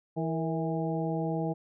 harmonic tone with a mistuned harmonic, 163.1 Hz, E3, 18 cents flat, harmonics 1 / 2 / 3 / 4 / 5, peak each -31 / -34 / -36 / -37 / -38 dBFS, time 0.16-1.54 s, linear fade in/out 20 ms, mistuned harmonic 3, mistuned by -60 cents, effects none

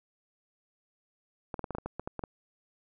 clicks, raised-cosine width 1 ms, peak -21 dBFS, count 11, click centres 1.542 / 1.593 / 1.642 / 1.707 / 1.75 / 1.784 / 1.86 / 1.996 / 2.075 / 2.193 / 2.238 s, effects none

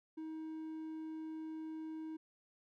triangle tone, 316.5 Hz, D#4, 30 cents sharp, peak -40 dBFS, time 0.17-2.17 s, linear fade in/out 10 ms, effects none

